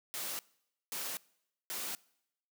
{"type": "noise bursts", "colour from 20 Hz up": "white", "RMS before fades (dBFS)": -39, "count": 3, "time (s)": [0.14, 1.95], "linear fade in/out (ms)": 0, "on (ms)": 250, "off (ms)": 530, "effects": ["noise-tail reverb RT60 0.8 s tail -24 dB re dry", "high-pass 200 Hz 12 dB/octave"]}